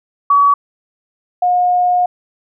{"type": "tone pair in turn", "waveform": "sine", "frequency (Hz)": [1135, 718.3], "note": ["C#6", "F5"], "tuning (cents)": [41, 48], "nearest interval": "minor sixth", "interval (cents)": 793, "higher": "first", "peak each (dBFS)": [-7, -10], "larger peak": "first", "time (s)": [[0.3, 0.54], [1.42, 2.06]], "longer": "second", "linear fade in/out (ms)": 5, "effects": []}